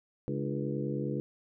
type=harmonic tone with a mistuned harmonic; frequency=69.7 Hz; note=C#2; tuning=10 cents sharp; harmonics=2 / 3 / 4 / 5 / 6 / 7; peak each=-35 / -37 / -38 / -39 / -40 / -40 dBFS; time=0.28-1.2 s; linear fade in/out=0 ms; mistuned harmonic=4; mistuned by=+110 cents; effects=none